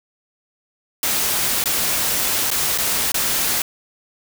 white noise with dropouts, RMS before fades -20 dBFS, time 1.03-3.62 s, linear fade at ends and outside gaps 2 ms, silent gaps 1.64-1.657 / 2.504-2.513 / 2.777-2.784 / 3.119-3.143 s, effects none

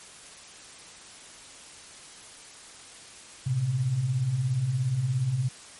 sine beating tone pair, 113.4 / 130.4 Hz, A#2 / C3, -47 / -5 cents, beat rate 17 Hz, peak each -32 / -24 dBFS, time 3.46-5.49 s, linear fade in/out 10 ms, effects white hiss -47 dBFS RMS until 5.79 s + MP3 48 kbps

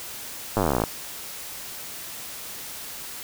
slowing click train, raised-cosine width 1 ms, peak -8 dBFS, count 21, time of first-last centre 0.57-0.838 s, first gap 9 ms, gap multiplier 1.04, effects white hiss -37 dBFS RMS until 3.23 s

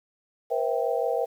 sine chord, C dominant seventh, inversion third, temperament equal with one note detuned, 477.3 / 523.3 / 659.3 / 784 Hz, Bb4 / C5 / E5 / G5, +41 / 0 / 0 / 0 cents, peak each -27 / -29 / -29 / -31 dBFS, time 0.5-1.26 s, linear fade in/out 20 ms, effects 9-bit

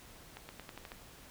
accelerating click train, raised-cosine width 0.3 ms, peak -29 dBFS, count 7, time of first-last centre 0.37-0.919 s, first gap 120 ms, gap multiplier 0.89, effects pink hiss -55 dBFS RMS until 1.3 s

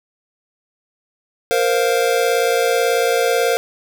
square chord, Bb suspended second, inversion none, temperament just, 466.2 / 524.4 / 699.2 Hz, Bb4 / C5 / F5, 0 / +4 / +2 cents, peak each -18 / -20 / -22 dBFS, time 1.51-3.57 s, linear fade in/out 0 ms, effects none

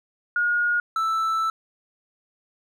sine / triangle tone pair in turn, 1435 / 1321.1 Hz, F6 / E6, +47 / +3 cents, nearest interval minor second, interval 144 cents, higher first, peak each -19 dBFS, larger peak neither, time 0.36-0.8 / 0.96-1.5 s, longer second, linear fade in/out 2 ms, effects none

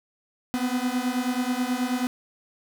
45% pulse beating tone pair, 245.7 / 255 Hz, B3 / C4, -9 / -44 cents, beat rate 9.3 Hz, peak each -27 dBFS, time 0.54-2.07 s, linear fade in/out 0 ms, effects none

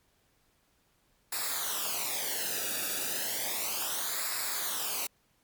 white noise with flanger, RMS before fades -33 dBFS, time 1.32-5.07 s, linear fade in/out 5 ms, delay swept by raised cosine 0.32 to 0.96 ms, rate 0.33 Hz, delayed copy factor -0.75, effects pink hiss -70 dBFS RMS until 5.43 s + MP3 96 kbps

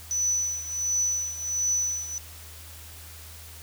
sine tone with tremolo, 5970 Hz, F#8, 15 cents sharp, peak -21 dBFS, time 0.11-2.18 s, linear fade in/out 0 ms, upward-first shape triangle, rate 1.4 Hz, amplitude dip 80%, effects added 80 Hz sine -45 dBFS peak until 3.62 s + white hiss -46 dBFS RMS until 3.62 s

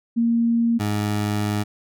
sine / 20% pulse tone pair in turn, 232.6 / 104.33 Hz, A#3 / G#2, -4 / +8 cents, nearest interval octave + major second, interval 1388 cents, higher first, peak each -16 dBFS, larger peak neither, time 0.16-0.79 / 0.79-1.64 s, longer second, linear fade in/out 20 ms, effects none

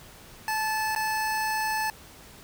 25% pulse tone with dropouts, 870 Hz, A5, 20 cents flat, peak -22 dBFS, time 0.48-1.9 s, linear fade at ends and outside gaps 1 ms, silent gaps 0.95-0.961 s, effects pink hiss -49 dBFS RMS until 2.43 s

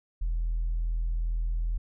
sine tone, 41.2 Hz, E1, in tune, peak -24 dBFS, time 0.21-1.78 s, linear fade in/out 10 ms, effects tanh soft clip ceiling -23 dBFS

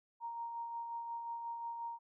sine tone with tremolo, 932.3 Hz, A#5, in tune, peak -38 dBFS, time 0.2-1.99 s, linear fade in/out 50 ms, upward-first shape sine, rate 5.6 Hz, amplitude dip 35%, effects none

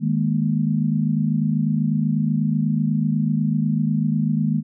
sine chord, D# suspended fourth, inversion none, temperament equal with one note detuned, 155.56 / 207.7 / 235.8 Hz, D#3 / G#3 / A#3, 0 / 0 / +20 cents, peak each -21 / -22 / -23 dBFS, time 0-4.63 s, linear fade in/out 50 ms, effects none

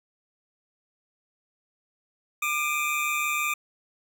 square tone cluster, 1201 / 2349 / 2495 Hz, D6 / D7 / D#7, +38 / 0 / +4 cents, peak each -30 dBFS, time 2.42-3.54 s, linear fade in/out 5 ms, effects none

